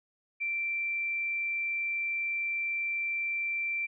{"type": "tone", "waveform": "sine", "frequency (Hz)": 2349, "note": "D7", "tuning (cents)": 0, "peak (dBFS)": -29, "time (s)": [0.4, 3.87], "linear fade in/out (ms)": 20, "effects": []}